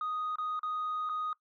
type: tone with dropouts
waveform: sine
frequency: 1244.5 Hz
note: D#6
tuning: in tune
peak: -30 dBFS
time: 0.01-1.33 s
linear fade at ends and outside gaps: 2 ms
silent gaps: 0.357-0.384 / 0.593-0.631 / 1.091-1.095 s
effects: noise-tail reverb RT60 0.1 s tail -21 dB re dry + tanh soft clip ceiling -29 dBFS